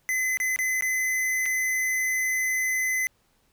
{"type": "tone with dropouts", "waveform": "square", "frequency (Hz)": 2032, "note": "B6", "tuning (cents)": 49, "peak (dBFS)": -24, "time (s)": [0.09, 3.07], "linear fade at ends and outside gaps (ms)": 0, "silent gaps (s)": [[0.372, 0.401], [0.561, 0.589], [0.809, 0.823], [1.457, 1.461]], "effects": ["pink hiss -67 dBFS RMS until 3.52 s"]}